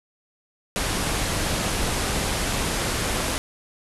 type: low-pass noise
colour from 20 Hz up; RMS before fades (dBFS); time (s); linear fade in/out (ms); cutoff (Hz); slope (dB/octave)
pink; -25; 0.76-3.38; 0; 12000; 96
effects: none